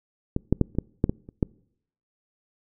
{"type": "clicks", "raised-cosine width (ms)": 3, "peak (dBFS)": [-11, -6, -6, -27, -9, -6, -11, -28, -8], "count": 9, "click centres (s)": [0.364, 0.526, 0.613, 0.751, 0.786, 1.041, 1.095, 1.289, 1.428], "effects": ["noise-tail reverb RT60 0.7 s tail -26 dB re dry"]}